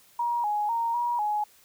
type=tone with pitch steps; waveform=sine; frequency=950 / 835 / 927 / 957 / 839 Hz; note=A#5 / G#5 / A#5 / A#5 / G#5; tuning=+33 / +9 / -10 / +45 / +17 cents; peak=-24 dBFS; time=0.19-1.44 s; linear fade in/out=5 ms; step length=250 ms; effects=white hiss -58 dBFS RMS until 1.64 s